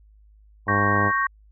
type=harmonic tone; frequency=101.6 Hz; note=G#2; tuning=38 cents flat; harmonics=1 / 2 / 3 / 4 / 5 / 6 / 7 / 8 / 9 / 10; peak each=-25 / -28 / -30 / -31 / -32 / -33 / -33 / -34 / -35 / -35 dBFS; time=0.66-1.12 s; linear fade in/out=50 ms
type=chord; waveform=sine; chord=G diminished; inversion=second; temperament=equal; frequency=1108.7 / 1568 / 1864.7 Hz; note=Db6 / G6 / Bb6; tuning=0 / 0 / 0 cents; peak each=-22 / -26 / -25 dBFS; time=0.68-1.27 s; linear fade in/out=5 ms
effects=added 52 Hz sine -50 dBFS peak until 1.51 s